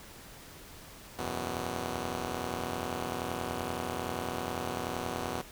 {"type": "chord", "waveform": "5% pulse", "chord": "E suspended second", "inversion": "none", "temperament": "just", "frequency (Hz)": [82.41, 92.71, 123.61], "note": ["E2", "F#2", "B2"], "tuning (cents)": [0, 4, 2], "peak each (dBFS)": -28, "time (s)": [1.18, 5.42], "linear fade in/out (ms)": 10, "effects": ["pink hiss -50 dBFS RMS until 5.51 s"]}